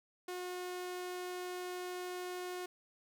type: tone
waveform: sawtooth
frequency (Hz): 361.3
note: F#4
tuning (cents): -41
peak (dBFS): -36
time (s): 0.28-2.66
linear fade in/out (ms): 5
effects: none